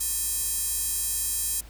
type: tone with high-pass filter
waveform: square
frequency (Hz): 358.6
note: F4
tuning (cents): +46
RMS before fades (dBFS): -28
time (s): 0-1.61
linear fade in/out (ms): 10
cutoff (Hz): 9200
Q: 1.4
effects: added 54 Hz sine -43 dBFS peak until 1.69 s + pink hiss -52 dBFS RMS until 1.69 s